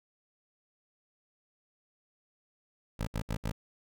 15% pulse tone bursts, 54.4 Hz, A1, 19 cents flat, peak -25 dBFS, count 4, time 2.99-3.519 s, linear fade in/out 10 ms, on 82 ms, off 67 ms, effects none

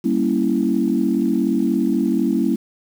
sine chord, G diminished seventh, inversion none, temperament equal, 196 / 233.1 / 277.2 / 329.6 Hz, G3 / Bb3 / Db4 / Fb4, 0 / 0 / 0 / 0 cents, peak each -22 / -20 / -21 / -21 dBFS, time 0.04-2.56 s, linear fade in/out 10 ms, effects tanh soft clip ceiling -5 dBFS + 7-bit

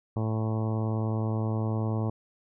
harmonic tone, 110.1 Hz, A2, 2 cents sharp, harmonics 1 / 2 / 3 / 4 / 5 / 6 / 7 / 8 / 9 / 10, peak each -27 / -33 / -37 / -39 / -41 / -43 / -44 / -45 / -46 / -47 dBFS, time 0.16-2.1 s, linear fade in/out 5 ms, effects none

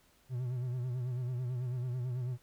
triangle tone with vibrato, 124.8 Hz, B2, 19 cents sharp, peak -31 dBFS, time 0.29-2.38 s, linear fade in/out 50 ms, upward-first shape sine, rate 9.1 Hz, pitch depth 67 cents each way, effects pink hiss -67 dBFS RMS until 2.42 s

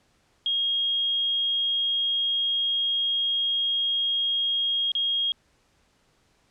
sine tone with dropouts, 3260 Hz, G#7, 33 cents flat, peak -22 dBFS, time 0.46-5.32 s, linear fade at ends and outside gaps 1 ms, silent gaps 4.918-4.951 s, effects pink hiss -65 dBFS RMS until 6.5 s + low-pass 8000 Hz 12 dB/octave

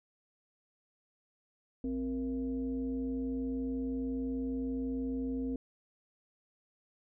sine tone with frequency modulation, 261.6 Hz, C4, in tune, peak -32 dBFS, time 1.84-5.56 s, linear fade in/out 2 ms, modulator 205 Hz, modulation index 0.63, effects none

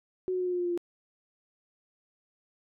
sine tone with pitch steps, 370 / 366.6 / 363.2 / 359.9 / 356.6 / 353.3 / 350 / 346.8 Hz, F#4 / F#4 / F#4 / F#4 / F4 / F4 / F4 / F4, 0 / -16 / -32 / -48 / +36 / +20 / +4 / -12 cents, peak -27 dBFS, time 0.28-0.776 s, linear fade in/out 0 ms, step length 62 ms, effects none

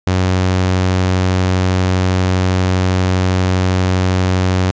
sawtooth tone, 92.5 Hz, F#2, in tune, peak -8 dBFS, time 0.07-4.71 s, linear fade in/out 0 ms, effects resampled to 16000 Hz

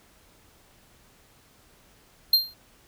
square tone with exponential decay, 4186 Hz, C8, in tune, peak -13 dBFS, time 2.33-2.54 s, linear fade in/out 5 ms, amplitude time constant 45 ms, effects pink hiss -58 dBFS RMS until 2.87 s

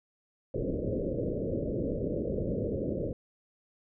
white low-pass noise, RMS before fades -32 dBFS, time 0.54-3.13 s, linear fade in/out 2 ms, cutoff 580 Hz, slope 96 dB/octave, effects none

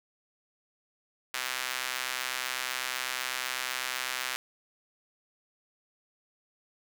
sawtooth tone with high-pass filter, 128 Hz, C3, 38 cents flat, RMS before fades -34 dBFS, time 1.34-4.36 s, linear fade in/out 0 ms, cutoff 1700 Hz, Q 0.96, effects none

